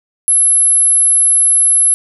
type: tone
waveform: sine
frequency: 11020 Hz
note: F9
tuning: 24 cents flat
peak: -7 dBFS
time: 0.28-1.94 s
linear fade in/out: 0 ms
effects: none